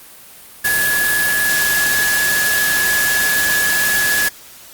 sine tone in noise, 1692 Hz, G#6, 32 cents sharp, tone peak -15 dBFS, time 0.64-4.29 s, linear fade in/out 10 ms, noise white, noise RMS -19 dBFS, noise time 0.64-4.29 s, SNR +1 dB, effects white hiss -40 dBFS RMS until 4.73 s + Opus 32 kbps

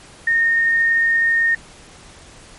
sine tone, 1838 Hz, A#6, 25 cents flat, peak -13 dBFS, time 0.27-1.55 s, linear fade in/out 5 ms, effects pink hiss -43 dBFS RMS until 2.58 s + MP3 48 kbps

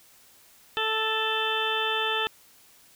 harmonic tone, 440 Hz, A4, in tune, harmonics 1 / 2 / 3 / 4 / 6 / 7 / 8, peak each -32 / -32 / -32 / -32 / -32 / -32 / -32 dBFS, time 0.77-2.27 s, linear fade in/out 0 ms, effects white hiss -56 dBFS RMS until 2.95 s

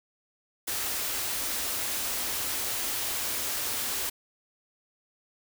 white band-stop noise, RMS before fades -31 dBFS, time 0.67-4.1 s, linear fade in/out 10 ms, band 130 to 210 Hz, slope 96 dB/octave, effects none

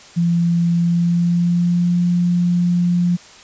sine tone with pitch glide, 170.6 to 175.4 Hz, F3 to F3, -40 to +8 cents, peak -13 dBFS, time 0.16-3.17 s, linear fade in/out 20 ms, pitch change +48 cents, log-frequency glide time 0.73-1.99 s, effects white hiss -42 dBFS RMS until 3.43 s + resampled to 16000 Hz

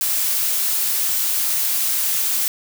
blue noise, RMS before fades -20 dBFS, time 0.01-2.48 s, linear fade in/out 0 ms, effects none

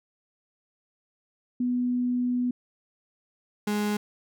sine / 35% pulse tone pair in turn, 246.9 / 208.3 Hz, B3 / G#3, 0 / +5 cents, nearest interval minor third, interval 295 cents, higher first, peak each -23 dBFS, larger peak neither, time 1.6-2.51 / 3.67-3.97 s, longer first, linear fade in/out 5 ms, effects none

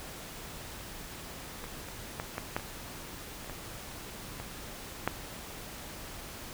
clicks, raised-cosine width 0.5 ms, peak -25 / -28 / -19 / -18 / -15 / -29 / -28 / -25 / -24 / -12 dBFS, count 10, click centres 1.641 / 1.886 / 2.199 / 2.381 / 2.565 / 2.597 / 3.445 / 3.497 / 4.4 / 5.076 s, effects pink hiss -44 dBFS RMS until 6.53 s

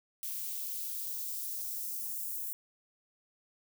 violet noise with high-pass filter sweep, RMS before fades -38 dBFS, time 0.23-2.53 s, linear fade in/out 0 ms, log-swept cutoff 2100 to 8600 Hz, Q 0.96, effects none

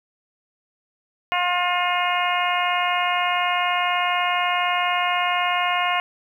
harmonic tone, 355.9 Hz, F4, 33 cents sharp, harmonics 2 / 3 / 4 / 5 / 6 / 7 / 8, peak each -24 / -24 / -30 / -31 / -27 / -30 / -28 dBFS, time 1.32-6 s, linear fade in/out 0 ms, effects 9-bit

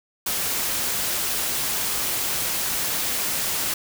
white noise, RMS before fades -25 dBFS, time 0.26-3.74 s, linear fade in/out 5 ms, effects none

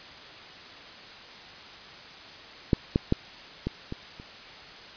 clicks, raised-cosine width 3 ms, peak -6 / -8 / -8 / -15 / -20 / -30 dBFS, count 6, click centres 2.732 / 2.959 / 3.124 / 3.67 / 3.924 / 4.199 s, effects white hiss -45 dBFS RMS until 4.96 s + resampled to 11025 Hz

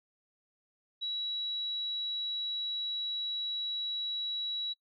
sine tone, 3900 Hz, B7, 23 cents flat, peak -32 dBFS, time 1.01-4.74 s, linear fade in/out 20 ms, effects noise-tail reverb RT60 0.1 s tail -21 dB re dry

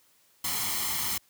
white noise with comb filter, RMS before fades -30 dBFS, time 0.44-1.18 s, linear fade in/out 5 ms, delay 0.95 ms, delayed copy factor +0.65, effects white hiss -64 dBFS RMS until 1.29 s + high-pass 60 Hz 12 dB/octave

